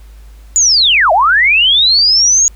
sine linear two-way sweep, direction down then up, 7040 to 605 to 6740 Hz, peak -6 dBFS, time 0.56-2.48 s, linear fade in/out 0 ms, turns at 1.12 s, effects added 52 Hz sine -33 dBFS peak until 2.55 s + pink hiss -49 dBFS RMS until 2.55 s

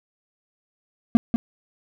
triangle tone with echo, 233.1 Hz, A#3, in tune, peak -7 dBFS, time 1.15-1.17 s, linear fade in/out 0 ms, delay 190 ms, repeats 1, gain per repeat -7 dB, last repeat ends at 1.36 s, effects none

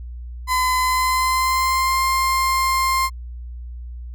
35% pulse tone with pitch glide, 1017 to 1055.9 Hz, C6 to C6, -50 to +15 cents, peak -15 dBFS, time 0.47-3.1 s, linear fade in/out 50 ms, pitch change +65 cents, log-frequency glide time 0.77-2.03 s, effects added 60 Hz sine -30 dBFS peak until 4.14 s

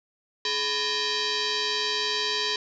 sine tone with frequency modulation, 423.5 Hz, G#4, 34 cents sharp, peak -24 dBFS, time 0.45-2.56 s, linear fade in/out 2 ms, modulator 710 Hz, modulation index 6.9, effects none

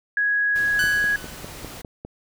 sine tone, 1664 Hz, G#6, 3 cents sharp, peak -18 dBFS, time 0.17-1.16 s, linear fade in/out 2 ms
pink noise, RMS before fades -38 dBFS, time 0.55-1.82 s, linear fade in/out 10 ms
sawtooth tone with exponential decay, 1500 Hz, F#6, 23 cents sharp, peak -18 dBFS, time 0.79-1.58 s, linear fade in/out 2 ms, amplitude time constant 170 ms
click train, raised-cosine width 2 ms, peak -21 dBFS, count 7, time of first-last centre 0.84-2.05 s, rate 4.96 Hz
effects none

